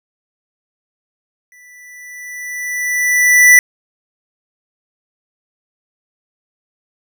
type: tone with exponential growth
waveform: square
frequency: 1975.5 Hz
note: B6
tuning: in tune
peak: -3 dBFS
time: 1.52-3.59 s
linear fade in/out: 1 ms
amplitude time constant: 450 ms
effects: none